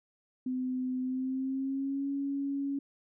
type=tone with pitch glide; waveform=sine; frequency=255.4 to 278.5 Hz; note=C4 to C#4; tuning=-42 to +8 cents; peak=-30 dBFS; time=0.46-2.79 s; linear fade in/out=5 ms; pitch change=+150 cents; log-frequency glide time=1.01-2.09 s; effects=none